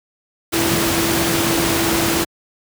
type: tone in noise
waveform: sine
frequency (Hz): 333.5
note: E4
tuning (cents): +20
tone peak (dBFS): -20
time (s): 0.52-2.25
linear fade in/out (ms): 20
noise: pink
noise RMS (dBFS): -18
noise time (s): 0.52-2.25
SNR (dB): -5
effects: high-pass 100 Hz 12 dB/octave